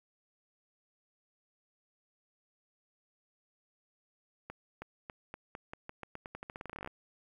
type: accelerating click train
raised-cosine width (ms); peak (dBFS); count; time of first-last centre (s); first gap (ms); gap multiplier
0.5; -27; 25; 4.5-6.875; 320; 0.87
effects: 10-bit